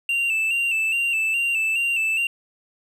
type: tone with vibrato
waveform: triangle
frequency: 2703 Hz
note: E7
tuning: 43 cents sharp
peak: -18 dBFS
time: 0.09-2.27 s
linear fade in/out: 2 ms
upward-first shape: square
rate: 2.4 Hz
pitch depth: 42 cents each way
effects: none

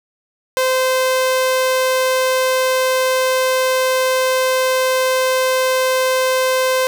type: tone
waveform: sawtooth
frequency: 517 Hz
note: C5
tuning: 21 cents flat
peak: -10 dBFS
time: 0.57-6.87 s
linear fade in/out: 0 ms
effects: none

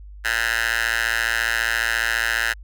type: tone with high-pass filter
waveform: 10% pulse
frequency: 114.6 Hz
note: A#2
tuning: 29 cents flat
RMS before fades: -22 dBFS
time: 0.24-2.54 s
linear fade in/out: 20 ms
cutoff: 1600 Hz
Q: 3.1
effects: added 50 Hz sine -37 dBFS peak until 2.63 s

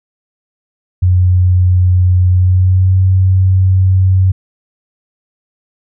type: tone with pitch glide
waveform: sine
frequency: 90.8 to 93.89 Hz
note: F#2 to F#2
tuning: -32 to +26 cents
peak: -6 dBFS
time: 1.02-4.32 s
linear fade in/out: 10 ms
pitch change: +58 cents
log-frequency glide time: 2.29-2.98 s
effects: none

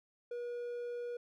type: tone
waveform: triangle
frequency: 481.4 Hz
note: B4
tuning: 44 cents flat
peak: -36 dBFS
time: 0.31-1.17 s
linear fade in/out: 5 ms
effects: none

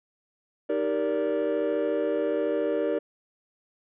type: chord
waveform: triangle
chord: Eb major seventh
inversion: none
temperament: equal with one note detuned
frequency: 311.1 / 392 / 466.2 / 579.9 Hz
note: Eb4 / G4 / Bb4 / D5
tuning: 0 / 0 / 0 / -22 cents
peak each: -28 / -28 / -26 / -26 dBFS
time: 0.69-2.99 s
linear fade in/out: 10 ms
effects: tanh soft clip ceiling -15 dBFS + resampled to 8000 Hz

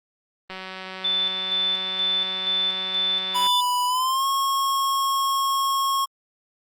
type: click train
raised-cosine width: 0.3 ms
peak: -19 dBFS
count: 559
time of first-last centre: 0.5-3.468 s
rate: 188 Hz
type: tone with tremolo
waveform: sine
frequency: 3520 Hz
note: A7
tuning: in tune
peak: -20 dBFS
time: 1.04-3.61 s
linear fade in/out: 10 ms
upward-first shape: square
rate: 2.1 Hz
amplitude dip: 45%
type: tone with pitch glide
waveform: square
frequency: 987.8 to 1089.7 Hz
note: B5 to C#6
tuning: 0 to -30 cents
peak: -21 dBFS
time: 3.34-6.06 s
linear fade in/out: 20 ms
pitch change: +170 cents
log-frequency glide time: 3.86-4.26 s
effects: Opus 32 kbps

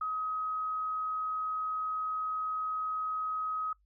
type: tone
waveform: sine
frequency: 1266 Hz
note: D#6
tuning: 30 cents sharp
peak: -31 dBFS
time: 0.01-3.73 s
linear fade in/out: 5 ms
effects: noise-tail reverb RT60 0.1 s tail -20 dB re dry + added 50 Hz sine -66 dBFS peak until 3.85 s

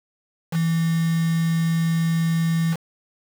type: tone with quantisation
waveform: sine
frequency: 164.81 Hz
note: E3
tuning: in tune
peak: -18 dBFS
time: 0.51-2.77 s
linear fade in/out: 50 ms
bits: 5
effects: none

